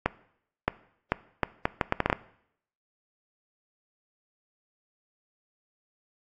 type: accelerating click train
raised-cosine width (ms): 0.5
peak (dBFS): -7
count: 11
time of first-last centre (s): 0.06-2.128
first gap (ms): 620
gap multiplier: 0.71
effects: noise-tail reverb RT60 0.7 s tail -19 dB re dry + AAC 64 kbps